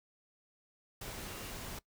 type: tone in noise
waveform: sine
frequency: 2794 Hz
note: F7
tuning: in tune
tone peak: -55 dBFS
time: 1.28-1.52 s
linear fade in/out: 5 ms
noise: pink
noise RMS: -44 dBFS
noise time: 1.01-1.79 s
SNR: -14 dB
effects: noise-tail reverb RT60 0.1 s tail -21 dB re dry